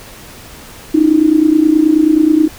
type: tone with amplitude modulation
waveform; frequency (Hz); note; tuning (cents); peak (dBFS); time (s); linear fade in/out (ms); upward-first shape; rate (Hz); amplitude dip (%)
sine; 311.1; D#4; 0; -3; 0.94-2.48; 10; sine; 29.4; 80
effects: pink hiss -35 dBFS RMS until 2.58 s